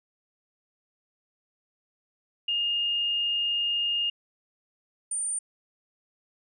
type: tone pair in turn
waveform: sine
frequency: 2834 / 9026 Hz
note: F7 / C#9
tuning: +25 / +30 cents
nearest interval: octave + minor sixth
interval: 2005 cents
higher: second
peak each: -24 / -27 dBFS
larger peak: first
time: 2.48-4.1 / 5.11-5.39 s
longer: first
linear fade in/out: 5 ms
effects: none